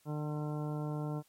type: harmonic tone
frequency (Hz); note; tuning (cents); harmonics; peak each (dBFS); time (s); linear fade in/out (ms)
150.2; D3; +39; 1 / 2 / 3 / 4 / 5 / 6 / 7 / 9; -35 / -41 / -45 / -47 / -49 / -51 / -52 / -54; 0.05-1.23; 50
effects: white hiss -69 dBFS RMS until 1.28 s + MP3 64 kbps